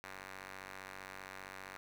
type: ring-modulated tone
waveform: 5% pulse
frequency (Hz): 95.2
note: F#2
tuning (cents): +50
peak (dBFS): -33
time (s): 0.04-1.77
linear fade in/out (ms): 0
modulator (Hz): 1310
effects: none